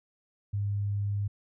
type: tone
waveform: sine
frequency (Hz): 101.5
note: G#2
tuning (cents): -39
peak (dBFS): -27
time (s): 0.53-1.28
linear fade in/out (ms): 10
effects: none